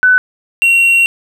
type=tone pair in turn; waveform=sine / triangle; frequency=1500 / 2741 Hz; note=F#6 / F7; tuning=+23 / -33 cents; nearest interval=minor seventh; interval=1044 cents; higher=second; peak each=-5 dBFS; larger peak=neither; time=0.03-0.18 / 0.62-1.06 s; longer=second; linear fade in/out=0 ms; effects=none